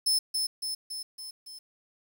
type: tone with echo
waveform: sawtooth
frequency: 5250 Hz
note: E8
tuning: 8 cents flat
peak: -20 dBFS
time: 0.06-0.19 s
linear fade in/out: 10 ms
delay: 280 ms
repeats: 5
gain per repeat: -4 dB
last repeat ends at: 1.59 s
effects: 10-bit